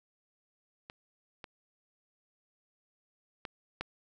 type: clicks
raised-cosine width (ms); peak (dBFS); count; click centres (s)
0.3; -28 / -27 / -22 / -19; 4; 0.899 / 1.442 / 3.452 / 3.81
effects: none